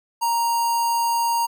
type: tone with notch filter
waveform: square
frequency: 933 Hz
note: A#5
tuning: 1 cent sharp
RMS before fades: -21 dBFS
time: 0.21-1.47 s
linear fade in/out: 20 ms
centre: 2300 Hz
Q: 0.92
effects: none